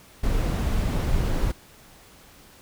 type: noise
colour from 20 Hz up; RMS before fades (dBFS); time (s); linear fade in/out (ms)
brown; -23; 0.23-1.52; 10
effects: pink hiss -51 dBFS RMS until 2.61 s